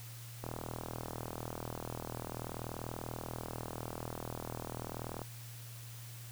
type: click train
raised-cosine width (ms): 1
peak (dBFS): -26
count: 194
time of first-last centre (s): 0.44-5.217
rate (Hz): 40.4
effects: added 117 Hz sine -47 dBFS peak until 6.31 s + white hiss -53 dBFS RMS until 6.31 s